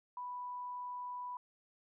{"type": "tone", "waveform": "sine", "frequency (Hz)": 987.8, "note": "B5", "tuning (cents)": 0, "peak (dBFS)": -40, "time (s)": [0.17, 1.37], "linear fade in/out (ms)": 2, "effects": []}